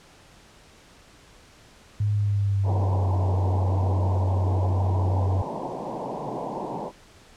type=tone with pitch glide; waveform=sine; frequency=103.83 to 93.58 Hz; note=G#2 to F#2; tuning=0 to +20 cents; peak=-20 dBFS; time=2-5.42 s; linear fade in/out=5 ms; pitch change=-180 cents; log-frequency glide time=2.12-3.11 s
type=band-pass noise; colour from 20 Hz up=white; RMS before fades=-32 dBFS; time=2.63-6.92 s; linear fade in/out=50 ms; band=120 to 1000 Hz; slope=96 dB/octave
effects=pink hiss -52 dBFS RMS until 7.36 s + low-pass 8000 Hz 12 dB/octave